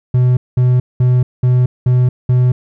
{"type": "tone bursts", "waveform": "triangle", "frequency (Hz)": 125.3, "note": "B2", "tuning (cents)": 25, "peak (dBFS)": -6, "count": 6, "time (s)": [0.14, 2.52], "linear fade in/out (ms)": 5, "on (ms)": 230, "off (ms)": 200, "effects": []}